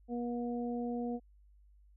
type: harmonic tone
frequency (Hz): 240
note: B3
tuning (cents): -49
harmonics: 1 / 2 / 3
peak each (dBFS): -35 / -40 / -44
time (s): 0.08-1.2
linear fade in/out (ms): 50
effects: added 50 Hz sine -59 dBFS peak until 1.96 s